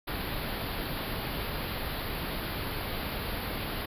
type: band-stop noise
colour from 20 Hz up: pink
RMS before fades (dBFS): -34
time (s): 0.07-3.86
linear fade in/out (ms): 10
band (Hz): 4800 to 11000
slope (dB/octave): 96
effects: resampled to 32000 Hz